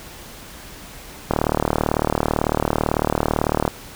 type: click train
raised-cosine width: 1 ms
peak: -3 dBFS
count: 91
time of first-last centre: 1.31-3.678 s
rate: 38 Hz
effects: pink hiss -39 dBFS RMS until 3.95 s